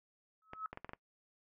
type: tone with exponential growth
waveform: sine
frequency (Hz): 1290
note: E6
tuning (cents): -38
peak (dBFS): -35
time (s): 0.42-0.66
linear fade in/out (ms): 1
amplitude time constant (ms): 52
type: clicks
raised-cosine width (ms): 0.5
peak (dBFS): -29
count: 6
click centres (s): 0.534 / 0.73 / 0.774 / 0.846 / 0.893 / 0.934
effects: noise-tail reverb RT60 0.1 s tail -21 dB re dry